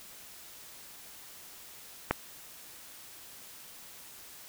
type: click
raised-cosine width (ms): 0.5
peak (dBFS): -10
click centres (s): 2.11
effects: white hiss -50 dBFS RMS until 4.48 s